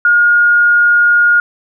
sine tone, 1428 Hz, F6, 38 cents sharp, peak -6 dBFS, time 0.05-1.4 s, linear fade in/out 2 ms, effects none

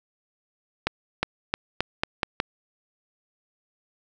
accelerating click train, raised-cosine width 0.3 ms, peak -6 dBFS, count 7, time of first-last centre 0.87-2.401 s, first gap 360 ms, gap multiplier 0.86, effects none

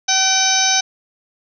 harmonic tone with a mistuned harmonic, 763 Hz, G5, 47 cents flat, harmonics 1 / 2 / 3 / 4 / 5 / 6 / 7 / 8, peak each -21 / -23 / -24 / -26 / -21 / -26 / -21 / -17 dBFS, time 0.08-0.81 s, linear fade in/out 10 ms, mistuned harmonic 3, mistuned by +38 cents, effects none

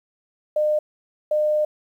sine tone pair in turn, 606 / 606 Hz, D#5 / D#5, -46 / -46 cents, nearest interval unison, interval 0 cents, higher neither, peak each -17 dBFS, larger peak neither, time 0.56-0.79 / 1.31-1.65 s, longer second, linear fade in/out 5 ms, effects 9-bit

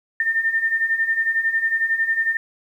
sine beating tone pair, 1800 / 1811 Hz, A6 / A6, +39 / +49 cents, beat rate 11 Hz, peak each -24 / -19 dBFS, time 0.2-2.37 s, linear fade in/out 2 ms, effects 9-bit

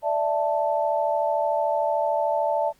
sine chord, D suspended second, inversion none, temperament just, 587.3 / 660.7 / 881 Hz, D5 / E5 / A5, 0 / +4 / +2 cents, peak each -25 dBFS, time 0.02-2.73 s, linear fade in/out 50 ms, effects pink hiss -61 dBFS RMS until 2.79 s + Opus 24 kbps

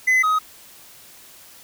triangle tone pair in turn, 2026 / 1260.9 Hz, B6 / D#6, +44 / +23 cents, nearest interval minor sixth, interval 821 cents, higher first, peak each -12 / -14 dBFS, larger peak first, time 0.07-0.23 / 0.23-0.39 s, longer neither, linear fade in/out 10 ms, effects white hiss -46 dBFS RMS until 1.63 s

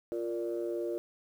sine chord, Bb major, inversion second, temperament equal with one note detuned, 349.2 / 466.2 / 585.3 Hz, F4 / Bb4 / D5, 0 / 0 / -6 cents, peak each -33 / -37 / -38 dBFS, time 0.12-0.98 s, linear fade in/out 0 ms, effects tanh soft clip ceiling -24 dBFS + 10-bit

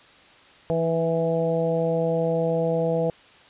harmonic tone with a mistuned harmonic, 164.81 Hz, E3, in tune, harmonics 1 / 2 / 3 / 4 / 5, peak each -26 / -33 / -23 / -27 / -36 dBFS, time 0.7-3.1 s, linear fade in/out 0 ms, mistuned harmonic 2, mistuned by -24 cents, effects white hiss -51 dBFS RMS until 3.49 s + resampled to 8000 Hz

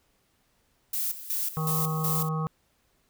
violet noise with tremolo, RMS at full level -29 dBFS, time 0.93-2.29 s, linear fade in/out 5 ms, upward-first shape square, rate 2.7 Hz, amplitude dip 75%
harmonic tone, 157.7 Hz, D#3, 24 cents sharp, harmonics 1 / 3 / 5 / 7 / 8, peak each -27 / -38 / -40 / -35 / -39 dBFS, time 1.57-2.47 s, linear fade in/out 0 ms
effects pink hiss -69 dBFS RMS until 3.09 s

